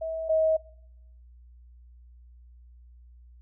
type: tone pair in turn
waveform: sine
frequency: 646 / 636 Hz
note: E5 / D#5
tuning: -35 / +38 cents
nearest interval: unison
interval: 27 cents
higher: first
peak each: -29 / -20 dBFS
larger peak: second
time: 0.01-0.29 / 0.29-0.57 s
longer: neither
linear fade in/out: 10 ms
effects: noise-tail reverb RT60 0.8 s tail -23 dB re dry + added 60 Hz sine -49 dBFS peak until 3.41 s